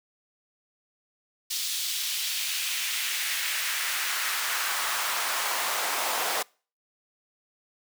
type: noise with high-pass filter sweep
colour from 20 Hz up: pink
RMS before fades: -29 dBFS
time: 1.5-6.43 s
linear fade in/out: 10 ms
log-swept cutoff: 4100 to 670 Hz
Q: 1.4
effects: noise-tail reverb RT60 0.4 s tail -26 dB re dry